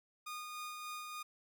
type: tone with tremolo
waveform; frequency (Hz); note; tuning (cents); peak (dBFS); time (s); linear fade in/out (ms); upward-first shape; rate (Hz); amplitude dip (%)
sawtooth; 1226; D#6; -26; -38; 0.26-1.23; 10; sine; 3.4; 30
effects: none